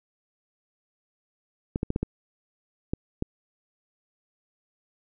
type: clicks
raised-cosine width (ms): 3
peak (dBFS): -13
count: 7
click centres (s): 1.759 / 1.831 / 1.904 / 1.961 / 2.03 / 2.935 / 3.224
effects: none